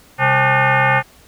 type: tone with frequency modulation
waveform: sine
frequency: 466.5 Hz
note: A#4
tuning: 1 cent sharp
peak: -11 dBFS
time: 0.18-1.03 s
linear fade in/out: 50 ms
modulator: 334 Hz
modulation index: 5.4
effects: pink hiss -48 dBFS RMS until 1.27 s